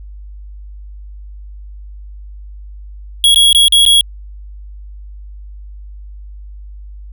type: tone with dropouts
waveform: square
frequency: 3322 Hz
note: G#7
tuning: in tune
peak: -6 dBFS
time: 3.24-4.01 s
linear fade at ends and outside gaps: 1 ms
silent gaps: 3.345-3.359 / 3.529-3.548 / 3.682-3.723 / 3.852-3.862 s
effects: added 50 Hz sine -29 dBFS peak until 7.12 s